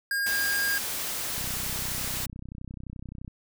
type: tone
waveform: square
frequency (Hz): 1619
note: G#6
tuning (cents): -45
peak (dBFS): -26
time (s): 0.11-0.78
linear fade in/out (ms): 2
type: noise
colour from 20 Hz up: white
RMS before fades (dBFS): -32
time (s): 0.26-2.26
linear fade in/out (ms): 5
type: click train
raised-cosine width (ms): 5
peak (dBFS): -27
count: 61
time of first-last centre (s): 1.38-3.279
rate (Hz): 31.6
effects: none